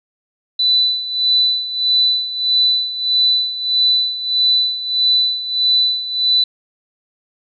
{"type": "tone with tremolo", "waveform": "sine", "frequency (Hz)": 3988, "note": "B7", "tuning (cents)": 16, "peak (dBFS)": -10, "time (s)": [0.59, 6.44], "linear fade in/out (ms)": 5, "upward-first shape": "sine", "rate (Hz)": 1.6, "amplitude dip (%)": 75, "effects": []}